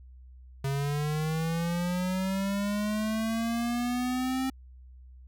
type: linear sweep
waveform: square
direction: up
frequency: 135.7 to 264.5 Hz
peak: -28 dBFS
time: 0.64-4.5 s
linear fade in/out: 5 ms
effects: added 63 Hz sine -47 dBFS peak until 5.27 s